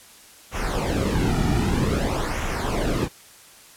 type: noise with flanger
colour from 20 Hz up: brown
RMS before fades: -23 dBFS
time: 0.51-3.09 s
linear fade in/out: 50 ms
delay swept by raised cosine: 0.22 to 1.92 ms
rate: 0.52 Hz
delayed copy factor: -0.7
effects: white hiss -48 dBFS RMS until 3.76 s + low-pass 12000 Hz 12 dB/octave